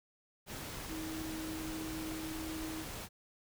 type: tone in noise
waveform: sine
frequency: 317.2 Hz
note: D#4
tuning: 33 cents sharp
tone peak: -40 dBFS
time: 0.87-2.85 s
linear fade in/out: 50 ms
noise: pink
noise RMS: -44 dBFS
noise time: 0.46-3.09 s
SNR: +1 dB
effects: none